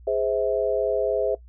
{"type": "chord", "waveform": "sine", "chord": "Ab augmented", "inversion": "none", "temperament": "just", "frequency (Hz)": [415.3, 519.1, 648.9], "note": ["Ab4", "C5", "E5"], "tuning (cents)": [0, -14, -27], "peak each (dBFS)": -25, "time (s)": [0.07, 1.35], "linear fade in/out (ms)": 5, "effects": ["noise-tail reverb RT60 0.1 s tail -19 dB re dry", "added 60 Hz sine -44 dBFS peak until 1.48 s"]}